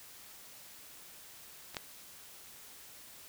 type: clicks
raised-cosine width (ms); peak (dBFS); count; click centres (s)
0.2; -27 / -18; 2; 1.746 / 1.768
effects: white hiss -53 dBFS RMS until 3.28 s